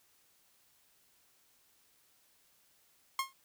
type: tone with exponential decay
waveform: sawtooth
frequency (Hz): 1073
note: C6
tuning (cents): +43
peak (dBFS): -24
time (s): 3.19-3.33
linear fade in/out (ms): 2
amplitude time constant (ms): 30
effects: white hiss -69 dBFS RMS until 3.44 s